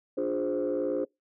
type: chord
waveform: sine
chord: D half-diminished seventh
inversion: none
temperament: equal with one note detuned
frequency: 293.7 / 353.9 / 415.3 / 523.3 Hz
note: D4 / F4 / Ab4 / C5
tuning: 0 / +23 / 0 / 0 cents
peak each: -31 / -32 / -32 / -29 dBFS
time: 0.17-1.05 s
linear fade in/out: 10 ms
effects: noise-tail reverb RT60 0.2 s tail -26 dB re dry + tanh soft clip ceiling -21 dBFS